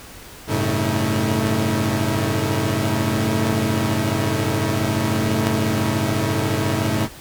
sawtooth tone cluster, 96.3 / 110.5 / 136.5 / 221.5 / 319.3 Hz, G2 / A2 / C#3 / A3 / D#4, -30 / +8 / -26 / +12 / +45 cents, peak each -21 dBFS, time 0.47-7.09 s, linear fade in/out 50 ms, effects pink hiss -40 dBFS RMS until 7.2 s

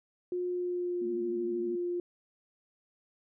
sine tone with pitch glide, 358.3 to 351.7 Hz, F4 to F4, +44 to +12 cents, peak -30 dBFS, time 0.32-2 s, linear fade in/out 2 ms, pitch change -32 cents, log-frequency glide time 0.47-1.16 s
sine tone with vibrato, 233.1 Hz, A#3, in tune, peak -38 dBFS, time 1.01-1.76 s, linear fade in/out 10 ms, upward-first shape sine, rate 13 Hz, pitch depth 95 cents each way
effects none

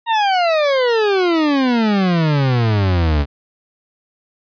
40% pulse exponential sweep, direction down, 941 to 69.2 Hz, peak -12 dBFS, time 0.06-3.26 s, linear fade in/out 50 ms, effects resampled to 11025 Hz

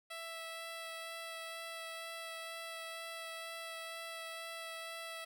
10% pulse tone with vibrato, 659.3 Hz, E5, in tune, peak -35 dBFS, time 0.1-5.25 s, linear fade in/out 10 ms, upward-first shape sine, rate 2.1 Hz, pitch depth 9 cents each way, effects none

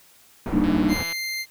pink low-pass noise, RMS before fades -29 dBFS, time 0.46-1.03 s, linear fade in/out 2 ms, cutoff 1200 Hz, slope 12 dB/octave
sine chord, Eb major seventh, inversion first, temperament equal, 196 / 233.1 / 293.7 / 311.1 Hz, G3 / Bb3 / D4 / Eb4, 0 / 0 / 0 / 0 cents, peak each -24 / -25 / -22 / -23 dBFS, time 0.52-0.95 s, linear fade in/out 20 ms
click train, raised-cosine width 0.3 ms, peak -20 dBFS, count 82, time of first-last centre 0.64-1.125 s, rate 167 Hz
25% pulse tone, 2093 Hz, C7, in tune, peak -23 dBFS, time 0.88-1.46 s, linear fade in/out 50 ms
effects white hiss -54 dBFS RMS until 1.5 s

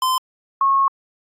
square / sine tone pair in turn, 1032 / 1091.5 Hz, C6 / C#6, -24 / -27 cents, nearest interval minor second, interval 97 cents, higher second, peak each -17 / -13 dBFS, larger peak second, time 0.02-0.18 / 0.61-0.88 s, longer second, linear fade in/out 2 ms, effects AAC 64 kbps

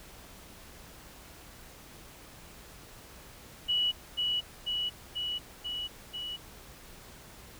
sine tone with echo, 2938 Hz, F#7, 13 cents flat, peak -25 dBFS, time 3.68-3.92 s, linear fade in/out 20 ms, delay 490 ms, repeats 5, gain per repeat -2 dB, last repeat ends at 6.37 s, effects added 60 Hz sine -60 dBFS peak until 7.59 s + pink hiss -51 dBFS RMS until 7.59 s

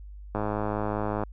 click train, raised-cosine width 1 ms, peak -15 dBFS, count 94, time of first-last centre 0.35-1.236 s, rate 105 Hz, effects added 50 Hz sine -40 dBFS peak until 1.32 s

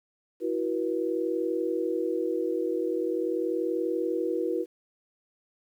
sine chord, E suspended second, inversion none, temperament equal with one note detuned, 329.6 / 370 / 481.5 Hz, E4 / F#4 / B4, 0 / 0 / -44 cents, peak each -30 dBFS, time 0.4-4.66 s, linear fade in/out 50 ms, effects 10-bit

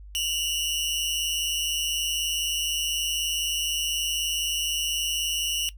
sawtooth tone pair together, 2795 / 2954 Hz, F7 / F#7, +1 / -3 cents, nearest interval minor second, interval 96 cents, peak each -25 / -24 dBFS, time 0.15-5.69 s, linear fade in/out 0 ms, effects noise-tail reverb RT60 0.1 s tail -17 dB re dry + added 50 Hz sine -41 dBFS peak until 5.77 s

